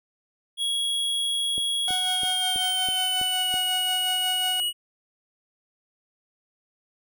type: tone with pitch glide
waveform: square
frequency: 3322 to 2909 Hz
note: G#7 to F#7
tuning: 0 to -30 cents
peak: -24 dBFS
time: 0.57-4.73 s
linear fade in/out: 50 ms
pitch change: -230 cents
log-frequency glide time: 1.97-3.55 s
type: click train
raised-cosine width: 2 ms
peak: -25 dBFS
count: 7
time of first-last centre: 1.58-3.541 s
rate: 3.06 Hz
type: tone with tremolo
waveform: sawtooth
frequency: 740 Hz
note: F#5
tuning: in tune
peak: -24 dBFS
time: 1.88-4.6 s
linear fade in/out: 0 ms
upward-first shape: sine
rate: 5.5 Hz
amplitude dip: 50%
effects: none